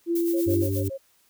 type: tone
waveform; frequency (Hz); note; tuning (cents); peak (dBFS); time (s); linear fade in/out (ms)
sine; 339.7; F4; -48; -21; 0.06-0.67; 50
type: noise with tremolo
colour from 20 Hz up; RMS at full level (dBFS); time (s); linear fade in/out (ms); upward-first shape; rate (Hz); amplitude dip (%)
violet; -34; 0.15-0.88; 5; sine; 8.5; 65
type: tone bursts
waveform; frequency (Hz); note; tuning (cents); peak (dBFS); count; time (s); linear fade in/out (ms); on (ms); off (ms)
sine; 542; C#5; -39; -30; 5; 0.33-0.98; 20; 86; 55
type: harmonic tone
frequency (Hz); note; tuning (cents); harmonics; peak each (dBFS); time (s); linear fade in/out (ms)
97.5; G2; -9; 1 / 3 / 4; -25 / -30 / -31; 0.46-0.9; 20
effects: white hiss -63 dBFS RMS until 1.29 s